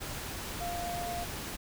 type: tone in noise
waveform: sine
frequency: 698.5 Hz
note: F5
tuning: in tune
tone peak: -35 dBFS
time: 0.6-1.25 s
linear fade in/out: 20 ms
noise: pink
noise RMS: -39 dBFS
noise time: 0-1.57 s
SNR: +1 dB
effects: none